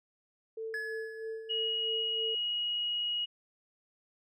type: tone with tremolo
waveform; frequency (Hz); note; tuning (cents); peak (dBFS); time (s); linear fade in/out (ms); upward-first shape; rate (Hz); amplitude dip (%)
sine; 445.6; A4; +22; -35; 0.57-2.35; 5; sine; 3.1; 60
type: tone with exponential decay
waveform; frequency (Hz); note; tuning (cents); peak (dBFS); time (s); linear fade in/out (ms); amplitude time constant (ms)
triangle; 1700; G#6; +40; -31; 0.74-1.89; 1; 250
type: tone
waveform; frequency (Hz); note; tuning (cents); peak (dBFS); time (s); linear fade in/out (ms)
sine; 2896; F#7; -38; -30; 1.49-3.26; 20
effects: none